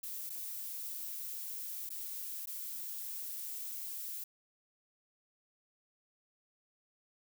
violet noise with dropouts, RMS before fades -42 dBFS, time 0.03-4.24 s, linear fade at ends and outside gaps 5 ms, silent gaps 0.296-0.301 / 1.892-1.903 / 2.458-2.471 s, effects none

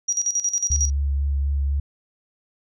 sine tone with tremolo, 5750 Hz, F8, 50 cents sharp, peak -18 dBFS, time 0.08-0.9 s, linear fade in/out 10 ms, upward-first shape square, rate 11 Hz, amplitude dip 75%
sine tone with vibrato, 70 Hz, C#2, 18 cents sharp, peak -19 dBFS, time 0.7-1.8 s, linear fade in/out 5 ms, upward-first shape sine, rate 4 Hz, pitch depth 17 cents each way
effects none

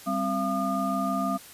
sine tone cluster, 196.7 / 262.9 / 682 / 1216 Hz, G3 / C4 / F5 / D#6, +6 / +8 / -41 / -40 cents, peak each -30 dBFS, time 0.06-1.38 s, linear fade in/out 20 ms, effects white hiss -47 dBFS RMS until 1.53 s + resampled to 32000 Hz

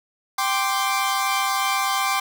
sawtooth chord, G suspended fourth, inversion none, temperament equal, 784 / 1046.5 / 1174.7 Hz, G5 / C6 / D6, 0 / 0 / 0 cents, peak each -21 dBFS, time 0.38-2.2 s, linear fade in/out 5 ms, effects none

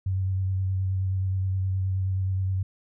sine tone with vibrato, 94.7 Hz, F#2, 41 cents sharp, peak -23 dBFS, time 0.06-2.63 s, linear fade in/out 5 ms, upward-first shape sine, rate 9.5 Hz, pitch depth 20 cents each way, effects none

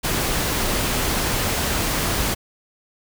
pink noise, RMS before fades -22 dBFS, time 0.03-2.35 s, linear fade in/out 20 ms, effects none

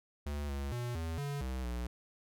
square tone with pitch steps, 72.7 / 69.7 / 121.1 / 81.8 / 142.4 / 64.2 / 60.4 Hz, D2 / C#2 / B2 / E2 / C#3 / C2 / B1, -17 / +10 / -34 / -13 / +47 / -32 / -38 cents, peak -36 dBFS, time 0.26-1.87 s, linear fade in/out 5 ms, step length 230 ms, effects none

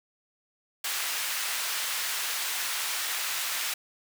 pink high-pass noise, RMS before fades -31 dBFS, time 0.84-3.74 s, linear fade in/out 5 ms, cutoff 1500 Hz, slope 12 dB/octave, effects none

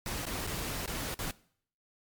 pink noise with dropouts, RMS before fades -36 dBFS, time 0.06-1.31 s, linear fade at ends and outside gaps 1 ms, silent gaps 0.254-0.266 / 0.468-0.473 / 0.86-0.876 / 1.143-1.19 s, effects noise-tail reverb RT60 0.6 s tail -21 dB re dry + MP3 96 kbps

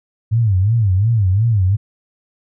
sine tone with vibrato, 103.83 Hz, G#2, in tune, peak -11 dBFS, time 0.31-1.77 s, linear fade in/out 20 ms, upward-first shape sine, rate 2.8 Hz, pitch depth 220 cents each way, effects none

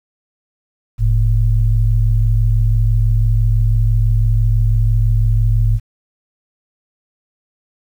sine tone pair together, 43.98 / 110 Hz, F1 / A2, +13 / 0 cents, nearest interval octave + major third, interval 1587 cents, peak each -13 dBFS, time 0.98-5.8 s, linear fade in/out 50 ms, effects 8-bit

